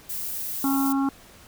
violet noise, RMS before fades -31 dBFS, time 0.09-0.93 s, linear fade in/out 10 ms
harmonic tone, 273.4 Hz, C#4, 24 cents flat, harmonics 1 / 3 / 4 / 5, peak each -21 / -31 / -33 / -35 dBFS, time 0.64-1.09 s, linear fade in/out 2 ms
effects pink hiss -50 dBFS RMS until 1.47 s

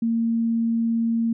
sine tone, 229.4 Hz, A#3, 28 cents flat, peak -19 dBFS, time 0.02-1.33 s, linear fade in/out 5 ms, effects none

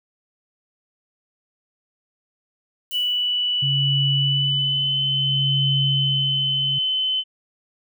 violet noise with exponential decay, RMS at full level -35 dBFS, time 2.91-3.51 s, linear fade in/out 0 ms, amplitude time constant 130 ms
sine tone with pitch glide, 2960 to 3047 Hz, F#7 to G7, 0 to -50 cents, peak -19 dBFS, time 2.91-7.24 s, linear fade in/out 50 ms, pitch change +50 cents, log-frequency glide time 4.14-5.02 s
sine tone with tremolo, 138.59 Hz, C#3, in tune, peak -19 dBFS, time 3.62-6.79 s, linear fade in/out 10 ms, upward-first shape sine, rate 0.59 Hz, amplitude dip 65%
effects none

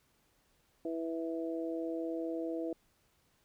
harmonic tone, 164.2 Hz, E3, 6 cents flat, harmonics 2 / 3 / 4, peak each -36 / -40 / -42 dBFS, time 0.85-2.73 s, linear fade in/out 2 ms, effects pink hiss -72 dBFS RMS until 3.44 s

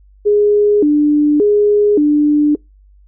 sine tone with vibrato, 350.5 Hz, F4, 6 cents sharp, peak -8 dBFS, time 0.25-2.56 s, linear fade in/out 20 ms, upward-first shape square, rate 0.87 Hz, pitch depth 290 cents each way, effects noise-tail reverb RT60 0.2 s tail -26 dB re dry + added 49 Hz sine -43 dBFS peak until 3.07 s

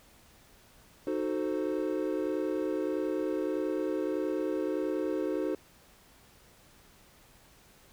triangle chord, D# diminished seventh, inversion none, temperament equal with one note detuned, 308.4 / 370 / 440 / 523.3 Hz, D#4 / F#4 / A4 / C5, -15 / 0 / 0 / 0 cents, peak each -31 / -32 / -34 / -34 dBFS, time 1.07-5.55 s, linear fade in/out 2 ms, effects pink hiss -59 dBFS RMS until 7.92 s

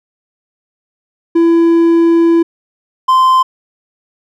triangle tone pair in turn, 334.7 / 1037.7 Hz, E4 / C6, +26 / -15 cents, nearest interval octave + minor sixth, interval 1959 cents, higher second, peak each -4 dBFS, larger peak neither, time 1.35-2.43 / 3.08-3.43 s, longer first, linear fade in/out 10 ms, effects none

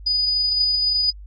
sine tone with amplitude modulation, 4950 Hz, D#8, 10 cents flat, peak -16 dBFS, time 0.06-1.11 s, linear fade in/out 10 ms, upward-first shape sine, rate 23.6 Hz, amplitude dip 25%, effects added 50 Hz sine -36 dBFS peak until 1.26 s + AAC 32 kbps

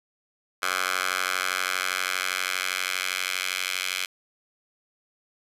10% pulse tone with high-pass filter sweep, 92.5 Hz, F#2, in tune, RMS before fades -28 dBFS, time 0.62-4.06 s, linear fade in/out 10 ms, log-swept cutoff 1300 to 2400 Hz, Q 1.5, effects resampled to 32000 Hz

